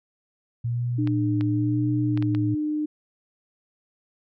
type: tone with vibrato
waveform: sine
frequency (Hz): 117.2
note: A#2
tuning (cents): +10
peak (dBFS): -23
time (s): 0.64-2.55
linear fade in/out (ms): 10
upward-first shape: sine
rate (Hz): 0.98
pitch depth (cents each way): 61
type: tone with pitch glide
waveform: sine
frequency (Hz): 300.5 to 302.6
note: D4 to D#4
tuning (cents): +40 to -48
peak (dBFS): -23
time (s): 0.98-2.86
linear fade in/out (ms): 10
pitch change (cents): +12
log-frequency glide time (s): 1.47-2.39
type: clicks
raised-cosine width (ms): 0.3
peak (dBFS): -20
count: 5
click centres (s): 1.074 / 1.41 / 2.175 / 2.225 / 2.349
effects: none

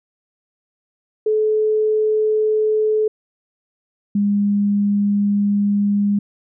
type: tone pair in turn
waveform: sine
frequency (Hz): 430.9 / 203.4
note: A4 / G#3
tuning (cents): -36 / -36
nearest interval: octave + minor second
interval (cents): 1300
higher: first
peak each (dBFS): -14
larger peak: neither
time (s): 1.26-3.08 / 4.15-6.19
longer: second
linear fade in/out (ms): 5
effects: none

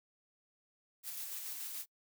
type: noise with tremolo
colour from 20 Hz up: blue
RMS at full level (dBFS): -42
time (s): 1.03-1.86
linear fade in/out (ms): 50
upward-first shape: square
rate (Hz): 7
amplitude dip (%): 25
effects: noise-tail reverb RT60 0.1 s tail -26 dB re dry

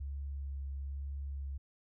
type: tone with vibrato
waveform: sine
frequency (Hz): 69.3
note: C#2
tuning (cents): 0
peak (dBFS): -37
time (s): 0-1.58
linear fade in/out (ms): 10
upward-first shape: sine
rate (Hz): 1.1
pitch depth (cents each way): 15
effects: none

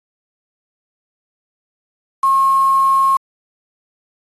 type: tone with quantisation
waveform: sine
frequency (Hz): 1080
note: C#6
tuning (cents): -45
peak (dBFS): -10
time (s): 2.23-3.17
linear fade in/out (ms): 5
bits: 5
effects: AAC 32 kbps

